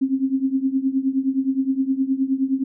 sine tone with tremolo, 266.9 Hz, C4, 35 cents sharp, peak -14 dBFS, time 0.01-2.64 s, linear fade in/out 10 ms, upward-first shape triangle, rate 9.6 Hz, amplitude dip 90%, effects none

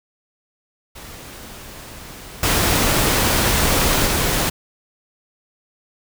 pink noise with level steps, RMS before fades -37 / -17 / -19 dBFS, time 0.95-4.5 s, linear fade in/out 10 ms, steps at 2.43 / 4.06 s, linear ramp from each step 2 ms, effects none

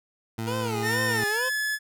20% pulse tone, 112.4 Hz, A2, 37 cents sharp, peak -24 dBFS, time 0.38-1.24 s, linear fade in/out 5 ms
25% pulse tone with vibrato, 459.3 Hz, A#4, 26 cents flat, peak -25 dBFS, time 0.46-1.5 s, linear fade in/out 20 ms, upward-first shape sine, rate 2.2 Hz, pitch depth 200 cents each way
45% pulse tone with pitch glide, 1816 to 1714.1 Hz, A#6 to A6, -46 to -46 cents, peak -25 dBFS, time 0.82-1.79 s, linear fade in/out 50 ms, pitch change -100 cents, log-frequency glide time 1.17-1.26 s
effects none

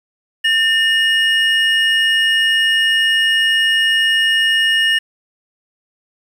triangle tone pair together, 1800 / 2878 Hz, A6 / F#7, +39 / -49 cents, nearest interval minor sixth, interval 812 cents, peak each -13 dBFS, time 0.44-4.99 s, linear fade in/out 10 ms, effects 7-bit

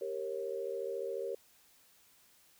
sine chord, G diminished, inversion none, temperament equal with one note detuned, 392 / 466.2 / 546.4 Hz, G4 / Bb4 / Db5, 0 / 0 / -25 cents, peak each -40 / -39 / -40 dBFS, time 0.01-1.35 s, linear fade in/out 5 ms, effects white hiss -65 dBFS RMS until 2.59 s

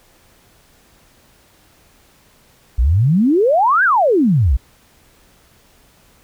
sine exponential two-way sweep, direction up then down, 53.8 to 1661.2 to 53.8 Hz, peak -10 dBFS, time 2.78-4.57 s, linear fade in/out 10 ms, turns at 3.84 s, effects pink hiss -52 dBFS RMS until 6.23 s

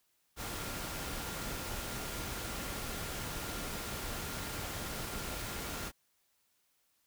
sine tone in noise, 1395 Hz, F6, 2 cents flat, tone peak -51 dBFS, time 0.36-5.92 s, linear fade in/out 50 ms, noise pink, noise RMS -40 dBFS, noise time 0.36-5.92 s, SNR -14 dB, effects white hiss -75 dBFS RMS until 7.06 s

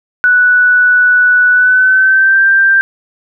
sine tone with pitch glide, 1480 to 1577.1 Hz, F#6 to G6, 0 to +10 cents, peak -5 dBFS, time 0.24-2.81 s, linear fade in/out 0 ms, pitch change +110 cents, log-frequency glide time 1.51-2.43 s, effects none

